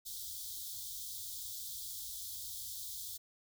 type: band-stop noise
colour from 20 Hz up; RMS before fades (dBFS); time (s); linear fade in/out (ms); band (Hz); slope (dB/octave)
white; -44; 0.05-3.18; 20; 110 to 3300; 96
effects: none